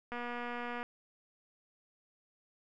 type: click train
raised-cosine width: 0.5 ms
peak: -26 dBFS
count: 172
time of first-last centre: 0.12-0.83 s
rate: 241 Hz
effects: none